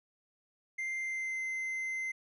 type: tone with pitch glide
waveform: triangle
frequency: 2093 to 2070 Hz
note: C7 to C7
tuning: 0 to -19 cents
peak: -32 dBFS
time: 0.78-2.12 s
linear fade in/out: 10 ms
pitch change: -19 cents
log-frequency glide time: 0.97-1.4 s
effects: resampled to 24000 Hz